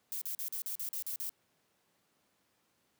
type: noise bursts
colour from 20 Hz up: violet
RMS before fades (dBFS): -38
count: 9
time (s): 0.12-1.294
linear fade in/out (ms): 0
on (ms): 94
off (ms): 41
effects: pink hiss -74 dBFS RMS until 2.99 s + high-pass 150 Hz 12 dB/octave